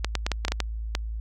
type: clicks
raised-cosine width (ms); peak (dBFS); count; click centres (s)
0.2; -8; 9; 0.046 / 0.153 / 0.265 / 0.317 / 0.45 / 0.482 / 0.52 / 0.603 / 0.951
effects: added 55 Hz sine -29 dBFS peak until 1.2 s